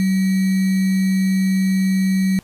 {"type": "tone with sample-and-hold", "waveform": "sine", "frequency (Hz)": 189.8, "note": "F#3", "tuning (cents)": 44, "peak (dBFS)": -14, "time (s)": [0, 2.39], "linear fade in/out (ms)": 0, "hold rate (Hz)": 2100, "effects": ["pink hiss -50 dBFS RMS until 2.43 s", "resampled to 32000 Hz"]}